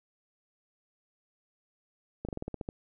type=slowing click train; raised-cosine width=2 ms; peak=-22 dBFS; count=9; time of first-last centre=2.25-2.689 s; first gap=37 ms; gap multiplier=1.11; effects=none